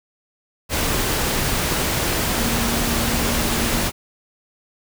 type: tone in noise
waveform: sine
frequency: 233.1 Hz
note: A#3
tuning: in tune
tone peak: -26 dBFS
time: 2.33-3.83 s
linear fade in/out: 50 ms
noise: pink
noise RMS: -21 dBFS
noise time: 0.69-3.92 s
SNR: -8 dB
effects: none